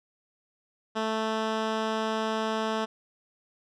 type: tone with low-pass filter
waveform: 10% pulse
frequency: 220 Hz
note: A3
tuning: in tune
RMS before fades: -29 dBFS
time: 0.95-2.86 s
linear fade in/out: 20 ms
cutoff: 4600 Hz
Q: 0.69
effects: none